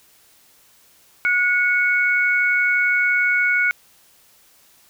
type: tone pair together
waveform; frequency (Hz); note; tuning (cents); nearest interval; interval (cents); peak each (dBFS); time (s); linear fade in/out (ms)
sine; 1454.3 / 2217; F#6 / C#7; -30 / 0; perfect fifth; 730; -18; 1.25-3.71; 0
effects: white hiss -54 dBFS RMS until 4.89 s